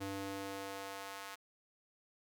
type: tone with high-pass filter sweep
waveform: square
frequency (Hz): 98.1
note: G2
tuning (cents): +2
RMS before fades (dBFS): -44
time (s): 0-1.36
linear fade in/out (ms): 20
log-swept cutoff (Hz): 200 to 1100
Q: 1
effects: none